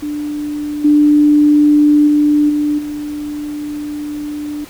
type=tone with level steps; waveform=sine; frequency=296.2 Hz; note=D4; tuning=15 cents sharp; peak=-18 / -6 / -8 / -12 / -20 dBFS; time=0.02-4.65 s; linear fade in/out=10 ms; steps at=0.84 / 2.07 / 2.49 / 2.78 s; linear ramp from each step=10 ms; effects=pink hiss -38 dBFS RMS until 4.69 s